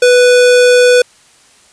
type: tone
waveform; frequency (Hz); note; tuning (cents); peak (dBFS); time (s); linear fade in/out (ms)
square; 494; B4; 0; -5; 0.02-1.02; 5
effects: white hiss -46 dBFS RMS until 1.72 s + resampled to 22050 Hz